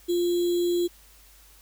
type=tone with sample-and-hold; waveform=sine; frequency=349.2 Hz; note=F4; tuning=in tune; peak=-21 dBFS; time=0.08-0.88 s; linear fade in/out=20 ms; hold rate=3675 Hz; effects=added 50 Hz sine -55 dBFS peak until 1.61 s + white hiss -55 dBFS RMS until 1.61 s